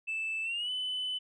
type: tone with pitch glide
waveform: sine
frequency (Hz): 2637 to 3012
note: E7 to F#7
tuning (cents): 0 to +30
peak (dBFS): -30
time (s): 0.07-1.19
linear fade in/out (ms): 20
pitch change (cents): +230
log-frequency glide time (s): 0.43-0.71
effects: tanh soft clip ceiling -29 dBFS